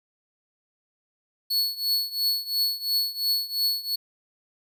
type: tone with tremolo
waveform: 45% pulse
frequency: 4400 Hz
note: C#8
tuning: 14 cents flat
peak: -19 dBFS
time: 1.5-3.96 s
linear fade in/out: 10 ms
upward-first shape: triangle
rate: 2.9 Hz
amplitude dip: 90%
effects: none